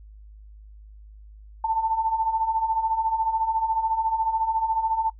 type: beating tone pair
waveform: sine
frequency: 880 / 894 Hz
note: A5 / A5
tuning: 0 / +27 cents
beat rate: 14 Hz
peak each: -28 / -22 dBFS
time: 1.64-5.1 s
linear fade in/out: 5 ms
effects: noise-tail reverb RT60 0.1 s tail -20 dB re dry + added 52 Hz sine -43 dBFS peak until 5.19 s